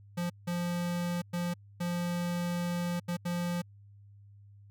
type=tone bursts at uneven times; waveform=square; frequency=174.61 Hz; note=F3; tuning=in tune; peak=-31 dBFS; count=6; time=0.17-0.3 / 0.47-1.22 / 1.33-1.54 / 1.8-3 / 3.08-3.17 / 3.25-3.62 s; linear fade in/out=10 ms; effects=added 101 Hz sine -52 dBFS peak until 4.7 s